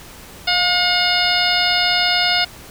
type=harmonic tone with a mistuned harmonic; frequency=720 Hz; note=F#5; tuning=47 cents flat; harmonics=1 / 2 / 3 / 4 / 5 / 6 / 7; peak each=-22 / -22 / -22 / -22 / -22 / -22 / -22 dBFS; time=0.47-2.45 s; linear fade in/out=10 ms; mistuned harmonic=1; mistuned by=-26 cents; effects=pink hiss -39 dBFS RMS until 2.7 s